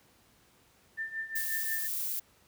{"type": "tone with tremolo", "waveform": "sine", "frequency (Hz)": 1787, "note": "A6", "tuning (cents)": 26, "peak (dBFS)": -31, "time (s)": [0.97, 1.88], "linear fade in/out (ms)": 20, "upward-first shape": "triangle", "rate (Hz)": 5.6, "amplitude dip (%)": 85}
{"type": "noise", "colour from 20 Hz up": "violet", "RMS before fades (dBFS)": -34, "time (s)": [1.35, 2.2], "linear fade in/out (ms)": 10}
{"effects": ["pink hiss -64 dBFS RMS until 2.47 s", "high-pass 60 Hz 12 dB/octave"]}